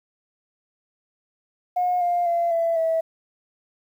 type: tone with pitch steps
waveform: sine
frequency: 720 / 702.3 / 685.1 / 668.3 / 651.9 Hz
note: F#5 / F5 / F5 / E5 / E5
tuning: -47 / +10 / -33 / +24 / -19 cents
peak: -18 dBFS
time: 1.76-3.01 s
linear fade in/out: 10 ms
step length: 250 ms
effects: tanh soft clip ceiling -14 dBFS + 9-bit